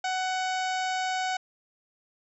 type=harmonic tone; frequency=746 Hz; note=F#5; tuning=14 cents sharp; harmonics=1 / 2 / 3 / 4 / 5 / 6 / 7 / 8 / 9 / 10; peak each=-28 / -34 / -38 / -40 / -42 / -44 / -45 / -46 / -47 / -48 dBFS; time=0.04-1.37 s; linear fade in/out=5 ms; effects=none